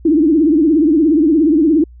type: tone with vibrato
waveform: sine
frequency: 310.9 Hz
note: D#4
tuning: 1 cent flat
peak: -8 dBFS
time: 0.05-1.84 s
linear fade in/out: 5 ms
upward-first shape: triangle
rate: 17 Hz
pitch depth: 180 cents each way
effects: added 60 Hz sine -36 dBFS peak until 2 s